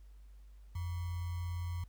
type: tone with sample-and-hold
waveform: sine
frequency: 87.31 Hz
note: F2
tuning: in tune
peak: -35 dBFS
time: 0.75-1.84 s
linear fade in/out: 5 ms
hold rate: 1050 Hz
effects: added 50 Hz sine -52 dBFS peak until 1.88 s + pink hiss -74 dBFS RMS until 1.88 s